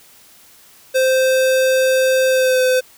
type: tone with pitch glide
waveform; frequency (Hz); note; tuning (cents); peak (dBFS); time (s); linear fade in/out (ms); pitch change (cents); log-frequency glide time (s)
square; 521 to 511.2; C5 to C5; -7 to -40; -13; 0.94-2.81; 20; -33; 2.29-2.61
effects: white hiss -47 dBFS RMS until 2.97 s